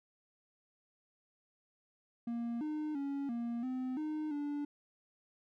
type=tone with pitch steps; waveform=triangle; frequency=234.8 / 304.8 / 279.5 / 235.4 / 256.4 / 307.1 / 290.4 Hz; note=A#3 / D#4 / C#4 / A#3 / C4 / D#4 / D4; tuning=+13 / -36 / +14 / +17 / -35 / -23 / -19 cents; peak=-33 dBFS; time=2.27-4.65 s; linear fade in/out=5 ms; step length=340 ms; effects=none